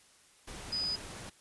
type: tone in noise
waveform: sine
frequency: 4978 Hz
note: D#8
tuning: in tune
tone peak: -31 dBFS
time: 0.72-0.96 s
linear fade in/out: 10 ms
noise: pink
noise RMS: -45 dBFS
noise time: 0.47-1.3 s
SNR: +11 dB
effects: white hiss -62 dBFS RMS until 1.4 s + resampled to 24000 Hz